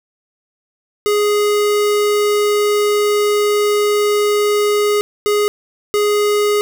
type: tone bursts at uneven times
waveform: square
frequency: 415.3 Hz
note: G#4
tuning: in tune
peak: -13 dBFS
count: 3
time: 1.06-5.01 / 5.26-5.48 / 5.94-6.61 s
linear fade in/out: 0 ms
effects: none